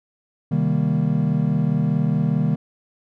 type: chord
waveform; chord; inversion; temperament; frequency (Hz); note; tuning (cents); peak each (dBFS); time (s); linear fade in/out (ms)
triangle; C minor seventh; none; equal; 130.81 / 155.56 / 196 / 233.1; C3 / Eb3 / G3 / Bb3; 0 / 0 / 0 / 0; -23 / -18 / -22 / -23; 0.51-2.56; 10
effects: none